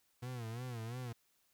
40% pulse tone with vibrato, 119.2 Hz, A#2, 39 cents sharp, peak -40 dBFS, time 0.22-1.13 s, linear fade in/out 10 ms, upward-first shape sine, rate 2.9 Hz, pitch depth 120 cents each way, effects white hiss -75 dBFS RMS until 1.53 s

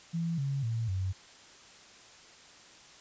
sine tone with pitch steps, 167.1 / 138.1 / 114.13 / 94.32 Hz, E3 / C#3 / A#2 / F#2, +24 / -6 / -36 / +34 cents, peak -29 dBFS, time 0.13-1.13 s, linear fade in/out 20 ms, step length 250 ms, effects white hiss -54 dBFS RMS until 3 s + resampled to 16000 Hz

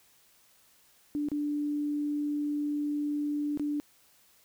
sine tone with dropouts, 293.7 Hz, D4, in tune, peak -28 dBFS, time 1.15-3.8 s, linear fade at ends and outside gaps 0 ms, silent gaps 1.286-1.317 / 3.574-3.596 s, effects white hiss -63 dBFS RMS until 4.44 s

